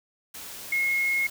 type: tone in noise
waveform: sine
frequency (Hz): 2161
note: C#7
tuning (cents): -45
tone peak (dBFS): -22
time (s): 0.72-1.27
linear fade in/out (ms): 5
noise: white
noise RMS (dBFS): -40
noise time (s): 0.34-1.3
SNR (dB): +15
effects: none

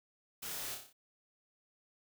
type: noise with echo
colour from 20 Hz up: white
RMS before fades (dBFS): -43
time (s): 0.42-0.75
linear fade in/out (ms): 10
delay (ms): 30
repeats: 6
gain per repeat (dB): -4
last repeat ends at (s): 0.93
effects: none

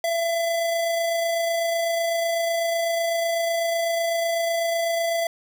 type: tone with amplitude modulation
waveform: square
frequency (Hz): 671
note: E5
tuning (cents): +31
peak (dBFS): -21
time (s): 0.04-5.27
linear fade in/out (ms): 2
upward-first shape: sine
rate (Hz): 28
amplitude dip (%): 25
effects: none

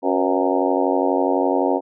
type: harmonic tone with a mistuned harmonic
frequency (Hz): 92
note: F#2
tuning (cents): -9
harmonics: 3 / 4 / 5 / 6 / 7 / 8 / 9 / 10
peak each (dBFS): -22 / -23 / -24 / -25 / -25 / -26 / -27 / -27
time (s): 0.02-1.81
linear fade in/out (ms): 50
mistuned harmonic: 5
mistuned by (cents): +70
effects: none

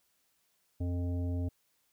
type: harmonic tone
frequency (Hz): 88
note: F2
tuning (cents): +14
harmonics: 1 / 3 / 5 / 7 / 9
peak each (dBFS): -31 / -38 / -48 / -48 / -59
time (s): 0.8-1.49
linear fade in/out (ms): 10
effects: white hiss -74 dBFS RMS until 1.92 s

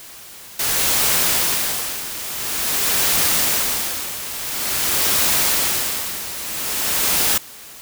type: noise with tremolo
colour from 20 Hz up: white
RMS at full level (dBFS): -17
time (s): 0.59-7.38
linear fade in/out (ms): 5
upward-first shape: sine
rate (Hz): 0.48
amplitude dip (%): 75
effects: white hiss -39 dBFS RMS until 7.81 s

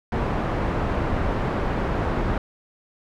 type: low-pass noise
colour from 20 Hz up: pink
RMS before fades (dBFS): -24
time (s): 0.12-2.38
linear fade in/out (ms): 2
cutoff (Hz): 1300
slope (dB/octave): 12
effects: none

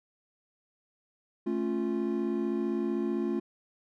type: chord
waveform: triangle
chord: A augmented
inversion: none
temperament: equal with one note detuned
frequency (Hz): 220 / 275.6 / 349.2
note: A3 / C#4 / E#4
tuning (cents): 0 / -10 / 0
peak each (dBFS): -30 / -32 / -29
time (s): 1.46-3.4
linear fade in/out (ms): 10
effects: none

